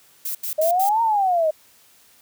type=noise bursts; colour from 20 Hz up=violet; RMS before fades=-27 dBFS; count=4; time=0.25-0.893 s; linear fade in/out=5 ms; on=100 ms; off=81 ms
type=exponential two-way sweep; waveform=sine; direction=up then down; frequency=608 to 932.3 to 608 Hz; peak=-16 dBFS; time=0.58-1.51 s; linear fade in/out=10 ms; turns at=1.02 s
effects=white hiss -54 dBFS RMS until 2.21 s + high-pass 60 Hz 12 dB/octave